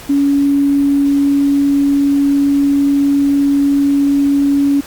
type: tone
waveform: sine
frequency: 281.5 Hz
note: C#4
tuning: 27 cents sharp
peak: -9 dBFS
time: 0.09-4.81 s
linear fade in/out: 10 ms
effects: pink hiss -34 dBFS RMS until 4.86 s + Opus 48 kbps